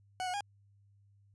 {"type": "tone with pitch steps", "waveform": "40% pulse", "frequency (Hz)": [741, 728, 814], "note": ["F#5", "F#5", "G#5"], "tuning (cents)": [2, -28, -35], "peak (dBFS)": -33, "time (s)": [0.2, 0.407], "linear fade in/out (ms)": 0, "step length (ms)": 69, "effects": ["added 100 Hz sine -62 dBFS peak until 1.34 s", "resampled to 22050 Hz"]}